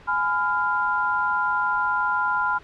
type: chord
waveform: sine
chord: F diminished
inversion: first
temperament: just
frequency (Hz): 838.1 / 1005.8 / 1396.9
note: Ab5 / Cb6 / F6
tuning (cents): +16 / +31 / 0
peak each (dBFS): -28 / -24 / -23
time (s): 0.07-2.59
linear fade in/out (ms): 20
effects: pink hiss -48 dBFS RMS until 2.63 s + low-pass 3000 Hz 12 dB/octave